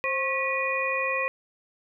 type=tone cluster; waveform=sine; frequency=527 / 1088 / 1939 / 2457 Hz; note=C5 / C#6 / B6 / D#7; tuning=+12 / -33 / -32 / -22 cents; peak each=-30 / -31 / -31 / -28 dBFS; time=0.04-1.28 s; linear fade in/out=0 ms; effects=none